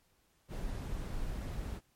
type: noise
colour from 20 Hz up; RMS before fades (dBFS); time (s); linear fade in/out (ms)
brown; -38; 0.48-1.81; 50
effects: pink hiss -72 dBFS RMS until 1.95 s + MP3 64 kbps